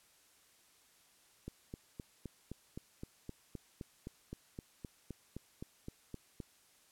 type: click train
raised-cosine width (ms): 3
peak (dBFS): -30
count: 20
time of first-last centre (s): 1.48-6.402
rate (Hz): 3.86
effects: white hiss -67 dBFS RMS until 6.91 s + low-pass 12000 Hz 12 dB/octave